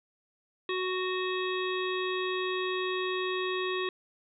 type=harmonic tone with a mistuned harmonic; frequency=370 Hz; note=F#4; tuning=in tune; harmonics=1 / 3 / 5 / 7 / 9 / 10; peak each=-31 / -36 / -38 / -39 / -41 / -41 dBFS; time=0.69-3.89 s; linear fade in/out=2 ms; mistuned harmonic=10; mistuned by=+29 cents; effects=none